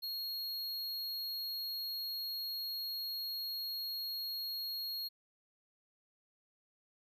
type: tone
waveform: square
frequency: 4290 Hz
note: C8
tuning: 42 cents sharp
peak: -38 dBFS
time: 0.02-5.09 s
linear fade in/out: 20 ms
effects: none